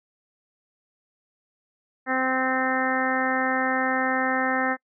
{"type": "harmonic tone", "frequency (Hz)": 259.9, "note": "C4", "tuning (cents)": -11, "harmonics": [1, 2, 3, 4, 5, 6, 7, 8], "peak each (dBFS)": [-28, -30, -28, -34, -30, -32, -27, -36], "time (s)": [2.06, 4.77], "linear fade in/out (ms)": 50, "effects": ["noise-tail reverb RT60 0.1 s tail -26 dB re dry"]}